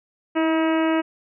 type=harmonic tone with a mistuned harmonic; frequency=320 Hz; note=D#4; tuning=49 cents sharp; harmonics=1 / 2 / 3 / 4 / 5 / 6 / 7 / 8 / 9; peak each=-19 / -25 / -29 / -31 / -33 / -35 / -36 / -37 / -38 dBFS; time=0.35-1.02 s; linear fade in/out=20 ms; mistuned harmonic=1; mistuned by=+17 cents; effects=none